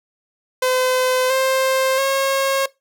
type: tone with pitch steps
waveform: sawtooth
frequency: 511 / 526.6 / 542.6 Hz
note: C5 / C5 / C#5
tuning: -41 / +11 / -37 cents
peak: -12 dBFS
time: 0.62-2.66 s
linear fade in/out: 5 ms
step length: 680 ms
effects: noise-tail reverb RT60 0.2 s tail -20 dB re dry